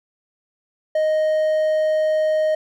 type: tone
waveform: triangle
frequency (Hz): 622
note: D#5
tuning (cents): -1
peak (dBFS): -14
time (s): 0.95-2.55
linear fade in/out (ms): 5
effects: none